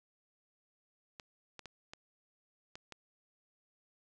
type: clicks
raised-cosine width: 0.2 ms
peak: -29 dBFS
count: 6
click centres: 1.198 / 1.593 / 1.657 / 1.935 / 2.755 / 2.923 s
effects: resampled to 24000 Hz